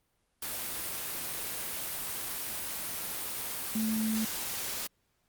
sine tone in noise, 220 Hz, A3, in tune, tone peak -28 dBFS, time 3.75-4.25 s, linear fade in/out 5 ms, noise white, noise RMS -36 dBFS, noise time 0.42-4.87 s, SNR +5 dB, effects pink hiss -75 dBFS RMS until 5.28 s + Opus 32 kbps

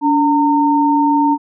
sine tone pair together, 287.9 / 914 Hz, D4 / A#5, -34 / -34 cents, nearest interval octave + minor sixth, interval 2000 cents, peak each -13 dBFS, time 0.01-1.38 s, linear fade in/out 50 ms, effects none

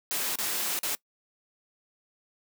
white noise with dropouts, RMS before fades -30 dBFS, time 0.11-0.95 s, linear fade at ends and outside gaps 0 ms, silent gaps 0.356-0.386 / 0.79-0.832 s, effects noise-tail reverb RT60 0.1 s tail -22 dB re dry + high-pass 200 Hz 12 dB/octave

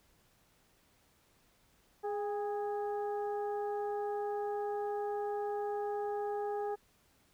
harmonic tone with a mistuned harmonic, 415.3 Hz, G#4, in tune, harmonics 1 / 2 / 3 / 4, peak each -35 / -38 / -51 / -54 dBFS, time 2.03-6.76 s, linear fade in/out 20 ms, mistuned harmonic 2, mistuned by -40 cents, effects pink hiss -69 dBFS RMS until 7.33 s

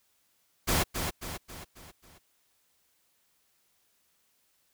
pink noise with echo, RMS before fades -26 dBFS, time 0.67-0.84 s, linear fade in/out 20 ms, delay 270 ms, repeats 5, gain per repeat -6 dB, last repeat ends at 2.19 s, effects white hiss -71 dBFS RMS until 4.73 s

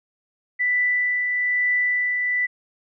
sine tone with tremolo, 1980 Hz, B6, 4 cents sharp, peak -17 dBFS, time 0.59-2.47 s, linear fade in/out 20 ms, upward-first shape triangle, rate 1.1 Hz, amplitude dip 35%, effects none

